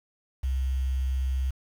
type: tone with quantisation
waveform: sine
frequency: 65.41 Hz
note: C2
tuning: in tune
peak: -24 dBFS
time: 0.43-1.51 s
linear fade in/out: 10 ms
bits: 8
effects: none